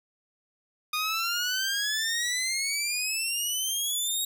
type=exponential sweep; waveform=15% pulse; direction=up; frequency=1224 to 3800 Hz; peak=-20 dBFS; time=0.93-4.25 s; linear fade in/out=5 ms; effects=none